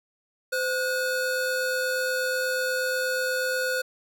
square tone pair together, 514.1 / 1454 Hz, C5 / F#6, -31 / -31 cents, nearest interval octave + tritone, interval 1800 cents, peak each -28 dBFS, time 0.52-3.82 s, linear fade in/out 10 ms, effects none

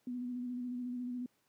sine tone with vibrato, 246.9 Hz, B3, in tune, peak -36 dBFS, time 0.07-1.26 s, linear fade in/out 2 ms, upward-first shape square, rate 14 Hz, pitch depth 23 cents each way, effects pink hiss -75 dBFS RMS until 1.48 s + high-pass 150 Hz 12 dB/octave

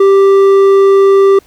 sine tone with hard clipping, 392 Hz, G4, in tune, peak -5 dBFS, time 0-1.39 s, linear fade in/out 5 ms, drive 6 dB, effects pink hiss -47 dBFS RMS until 1.46 s

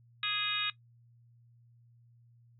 harmonic tone, 415.3 Hz, G#4, in tune, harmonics 3 / 4 / 5 / 6 / 7 / 8 / 9, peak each -40 / -40 / -44 / -36 / -42 / -42 / -34 dBFS, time 0.23-0.7 s, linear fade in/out 2 ms, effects noise-tail reverb RT60 0.1 s tail -17 dB re dry + added 118 Hz sine -59 dBFS peak until 2.59 s

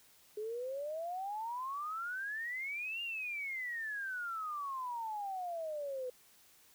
sine exponential two-way sweep, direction up then down, 415.3 to 2829 to 494.6 Hz, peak -37 dBFS, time 0.37-6.1 s, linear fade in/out 5 ms, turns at 3.02 s, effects white hiss -64 dBFS RMS until 6.74 s

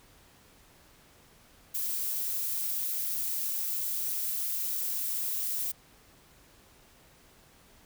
violet noise, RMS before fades -32 dBFS, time 1.74-5.72 s, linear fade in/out 10 ms, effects pink hiss -59 dBFS RMS until 7.85 s

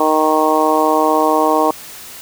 harmonic tone, 155.56 Hz, D#3, in tune, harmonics 2 / 3 / 4 / 5 / 6 / 7, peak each -18 / -18 / -18 / -18 / -18 / -18 dBFS, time 0-1.71 s, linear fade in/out 2 ms, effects white hiss -34 dBFS RMS until 2.21 s

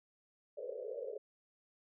white band-pass noise, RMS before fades -43 dBFS, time 0.57-1.18 s, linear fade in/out 10 ms, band 410 to 580 Hz, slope 96 dB/octave, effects none

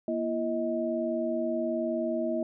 sine tone cluster, 238 / 336.9 / 633 Hz, A#3 / E4 / D#5, +36 / +38 / +30 cents, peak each -32 / -32 / -30 dBFS, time 0.08-2.43 s, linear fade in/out 2 ms, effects none

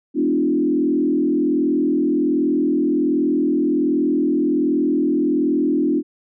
sine tone with frequency modulation, 296.9 Hz, D4, 19 cents sharp, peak -15 dBFS, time 0.14-6.03 s, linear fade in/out 50 ms, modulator 41.3 Hz, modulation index 1.3, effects none

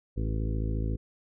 harmonic tone with a mistuned harmonic, 54.2 Hz, A1, 25 cents flat, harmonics 1 / 2 / 3 / 4 / 5 / 6 / 7 / 8 / 9, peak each -29 / -32 / -40 / -40 / -40 / -43 / -44 / -49 / -46 dBFS, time 0.16-0.97 s, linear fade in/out 20 ms, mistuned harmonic 7, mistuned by +20 cents, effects none

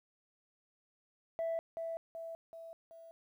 sine tone with echo, 660 Hz, E5, 2 cents sharp, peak -31 dBFS, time 1.39-1.59 s, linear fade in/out 0 ms, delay 380 ms, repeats 4, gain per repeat -5 dB, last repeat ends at 3.11 s, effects tanh soft clip ceiling -31 dBFS + 12-bit

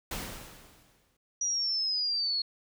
pink noise with exponential decay, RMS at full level -34 dBFS, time 0.11-1.17 s, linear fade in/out 5 ms, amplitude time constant 230 ms
sine linear sweep, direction down, 5820 to 4300 Hz, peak -27 dBFS, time 1.41-2.42 s, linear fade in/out 5 ms
effects none

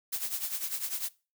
blue noise with tremolo, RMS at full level -31 dBFS, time 0.12-1.09 s, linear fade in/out 10 ms, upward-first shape triangle, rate 10 Hz, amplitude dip 80%, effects noise-tail reverb RT60 0.3 s tail -20 dB re dry

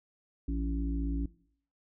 harmonic tone with a mistuned harmonic, 55.8 Hz, A1, 25 cents sharp, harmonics 1 / 3 / 5 / 6, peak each -31 / -41 / -35 / -46 dBFS, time 0.48-1.26 s, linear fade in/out 5 ms, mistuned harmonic 3, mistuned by +47 cents, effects noise-tail reverb RT60 0.6 s tail -20 dB re dry

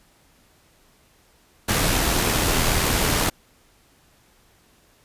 pink noise with amplitude modulation, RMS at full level -19 dBFS, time 1.68-3.3 s, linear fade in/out 10 ms, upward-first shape sine, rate 81.1 Hz, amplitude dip 35%, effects pink hiss -58 dBFS RMS until 5.04 s + resampled to 32000 Hz

